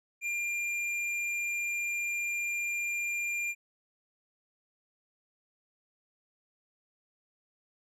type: tone with hard clipping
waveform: sine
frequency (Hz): 2395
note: D7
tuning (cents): +33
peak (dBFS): -32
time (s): 0.21-3.55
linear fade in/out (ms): 50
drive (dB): 8
effects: none